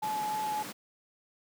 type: tone with vibrato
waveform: sine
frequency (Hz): 854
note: G#5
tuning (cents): +48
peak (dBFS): -30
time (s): 0.02-0.63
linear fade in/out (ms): 10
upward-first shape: sine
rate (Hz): 3.3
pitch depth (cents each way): 12
type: high-pass noise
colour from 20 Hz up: pink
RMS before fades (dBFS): -42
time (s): 0.02-0.73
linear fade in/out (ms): 20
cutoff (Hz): 130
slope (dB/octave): 48
effects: none